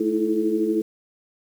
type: tone cluster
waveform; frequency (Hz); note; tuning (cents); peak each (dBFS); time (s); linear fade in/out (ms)
sine; 217.9 / 318.7 / 331.5 / 432.8; A3 / D#4 / E4 / A4; -17 / +42 / +10 / -29; -28 / -27 / -22 / -25; 0-0.82; 5
effects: 8-bit